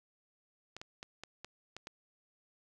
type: clicks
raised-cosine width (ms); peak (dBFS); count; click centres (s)
0.2; -27; 7; 0.766 / 0.815 / 1.029 / 1.236 / 1.446 / 1.766 / 1.871
effects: none